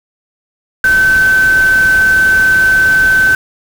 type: tone in noise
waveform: sine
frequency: 1533 Hz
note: G6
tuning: 39 cents flat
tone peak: -6 dBFS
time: 0.84-3.35 s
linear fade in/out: 2 ms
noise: pink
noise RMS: -23 dBFS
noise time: 0.84-3.35 s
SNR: +14 dB
effects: none